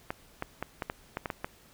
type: clicks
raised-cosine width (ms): 0.5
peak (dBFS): -17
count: 9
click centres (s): 0.105 / 0.424 / 0.626 / 0.822 / 0.899 / 1.171 / 1.258 / 1.302 / 1.445
effects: pink hiss -58 dBFS RMS until 1.73 s